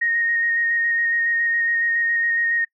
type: tone with vibrato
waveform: sine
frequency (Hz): 1861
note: A#6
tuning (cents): -3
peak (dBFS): -18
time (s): 0.01-2.65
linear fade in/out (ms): 10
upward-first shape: square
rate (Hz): 7.2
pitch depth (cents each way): 11
effects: noise-tail reverb RT60 0.1 s tail -22 dB re dry